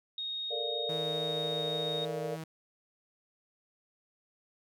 sine tone, 3729 Hz, A#7, in tune, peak -34 dBFS, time 0.18-2.05 s, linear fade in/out 2 ms
sine chord, Bb major seventh, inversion third, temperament equal, 440 / 466.2 / 587.3 / 698.5 Hz, A4 / Bb4 / D5 / F5, 0 / 0 / 0 / 0 cents, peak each -41 / -37 / -39 / -43 dBFS, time 0.5-2.37 s, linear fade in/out 20 ms
sawtooth tone with vibrato, 160 Hz, D#3, 49 cents sharp, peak -35 dBFS, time 0.89-2.44 s, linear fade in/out 5 ms, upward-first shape triangle, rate 3.6 Hz, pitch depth 12 cents each way
effects none

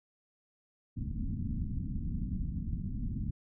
pink low-pass noise, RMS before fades -35 dBFS, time 0.96-3.31 s, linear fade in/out 10 ms, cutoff 260 Hz, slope 48 dB/octave, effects none

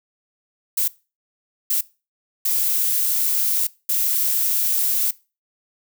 violet noise bursts at uneven times, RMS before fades -20 dBFS, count 4, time 0.77-0.88 / 1.7-1.81 / 2.45-3.67 / 3.89-5.11 s, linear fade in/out 5 ms, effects noise-tail reverb RT60 0.3 s tail -21 dB re dry

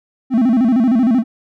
triangle tone with vibrato, 241.1 Hz, B3, 41 cents flat, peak -8 dBFS, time 0.3-1.24 s, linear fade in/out 50 ms, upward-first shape square, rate 13 Hz, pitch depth 140 cents each way, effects none

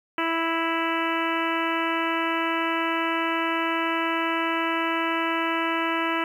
harmonic tone, 329.6 Hz, E4, in tune, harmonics 1 / 2 / 3 / 4 / 5 / 6 / 7 / 8 / 9, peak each -28 / -33 / -29 / -30 / -33 / -33 / -35 / -34 / -36 dBFS, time 0.18-6.24 s, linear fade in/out 2 ms, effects 9-bit

